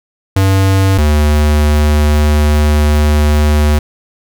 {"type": "tone pair in turn", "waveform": "square", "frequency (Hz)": [96.4, 74.79], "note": ["G2", "D2"], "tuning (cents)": [-28, 32], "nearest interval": "major third", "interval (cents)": 440, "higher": "first", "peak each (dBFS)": -8, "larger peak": "neither", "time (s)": [[0.36, 0.98], [0.98, 3.79]], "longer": "second", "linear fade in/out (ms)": 5, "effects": []}